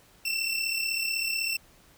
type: tone pair together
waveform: 25% pulse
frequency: 2668 / 2704 Hz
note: E7 / E7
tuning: +20 / +43 cents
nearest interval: unison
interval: 23 cents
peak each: -26 dBFS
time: 0.25-1.57 s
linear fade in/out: 5 ms
effects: pink hiss -58 dBFS RMS until 1.97 s